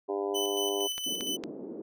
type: harmonic tone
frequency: 100.2 Hz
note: G2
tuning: 38 cents sharp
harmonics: 3 / 4 / 5 / 6 / 7 / 8 / 9 / 10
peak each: -39 / -30 / -42 / -39 / -39 / -44 / -46 / -44 dBFS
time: 0.08-0.88 s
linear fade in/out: 20 ms
type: tone with tremolo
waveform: sawtooth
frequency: 3009 Hz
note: F#7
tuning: 28 cents sharp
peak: -27 dBFS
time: 0.34-1.37 s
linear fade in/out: 20 ms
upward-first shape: square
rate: 4.3 Hz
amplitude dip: 40%
type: click train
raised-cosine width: 0.2 ms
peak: -20 dBFS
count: 3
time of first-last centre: 0.98-1.438 s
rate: 4.37 Hz
type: band-pass noise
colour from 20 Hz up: white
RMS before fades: -40 dBFS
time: 1.06-1.82 s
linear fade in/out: 5 ms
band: 240 to 400 Hz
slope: 24 dB/octave
effects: none